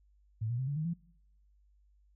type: tone with pitch steps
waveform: sine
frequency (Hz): 110 / 119.96 / 130.81 / 142.65 / 155.56 / 169.64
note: A2 / B2 / C3 / C#3 / D#3 / E3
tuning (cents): 0 / -50 / 0 / +50 / 0 / +50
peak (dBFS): -31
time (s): 0.41-0.938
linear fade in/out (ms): 10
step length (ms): 88
effects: noise-tail reverb RT60 0.7 s tail -23 dB re dry + added 50 Hz sine -63 dBFS peak until 2.15 s